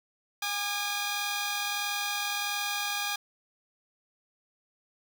10% pulse tone pair together, 818.5 / 1207 Hz, G#5 / D6, -25 / +47 cents, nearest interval perfect fifth, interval 672 cents, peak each -23 / -26 dBFS, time 0.42-3.16 s, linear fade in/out 5 ms, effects none

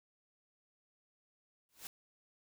white noise with exponential growth, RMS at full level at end -42 dBFS, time 1.69-1.87 s, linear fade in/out 1 ms, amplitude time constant 37 ms, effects none

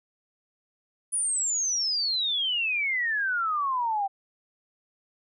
sine exponential sweep, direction down, 9956 to 770 Hz, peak -24 dBFS, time 1.12-4.08 s, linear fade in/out 20 ms, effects none

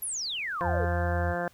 sine exponential sweep, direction down, 11900 to 405.9 Hz, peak -30 dBFS, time 0.02-0.85 s, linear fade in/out 5 ms
harmonic tone, 174.3 Hz, F3, 3 cents flat, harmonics 1 / 2 / 3 / 4 / 5 / 6 / 7 / 8 / 9 / 10, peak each -36 / -38 / -33 / -33 / -43 / -42 / -45 / -42 / -37 / -41 dBFS, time 0.61-1.48 s, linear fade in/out 0 ms
sine tone, 84 Hz, E2, 33 cents sharp, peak -27 dBFS, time 0.63-1.35 s, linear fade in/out 50 ms
effects pink hiss -60 dBFS RMS until 1.53 s

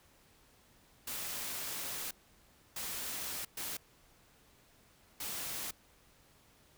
white noise bursts at uneven times, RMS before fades -40 dBFS, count 4, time 1.07-2.11 / 2.76-3.45 / 3.57-3.77 / 5.2-5.71 s, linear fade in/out 5 ms, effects pink hiss -65 dBFS RMS until 6.77 s

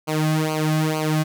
sawtooth tone with flanger, 155.56 Hz, D#3, in tune, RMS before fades -21 dBFS, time 0.07-1.24 s, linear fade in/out 20 ms, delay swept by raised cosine 0.55 to 2.25 ms, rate 2.2 Hz, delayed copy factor -0.85, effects none

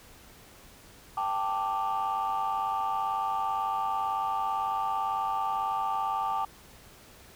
sine chord, G suspended second, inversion none, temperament just, 784 / 882 / 1176 Hz, G5 / A5 / D6, 0 / +4 / +2 cents, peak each -30 dBFS, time 1.17-6.45 s, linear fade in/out 5 ms, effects tanh soft clip ceiling -22 dBFS + pink hiss -53 dBFS RMS until 7.35 s

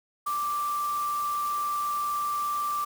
sine tone in noise, 1174.7 Hz, D6, in tune, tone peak -26 dBFS, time 0.26-2.85 s, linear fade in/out 10 ms, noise white, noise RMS -42 dBFS, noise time 0.26-2.85 s, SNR +13 dB, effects none

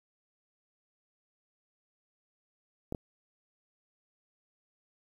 clicks, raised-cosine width 2 ms, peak -22 dBFS, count 2, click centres 2.924 / 2.948 s, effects 9-bit

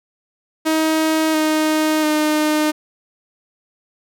sawtooth tone with pitch steps, 316.3 / 310.7 / 305.2 Hz, D#4 / D#4 / D#4, +29 / -2 / -33 cents, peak -11 dBFS, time 0.65-2.72 s, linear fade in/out 20 ms, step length 690 ms, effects none

